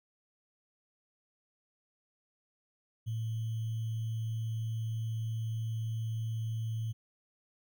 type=tone with sample-and-hold; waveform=sine; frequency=112.1 Hz; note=A2; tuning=33 cents sharp; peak=-32 dBFS; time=3.06-6.93 s; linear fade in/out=20 ms; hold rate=3150 Hz; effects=none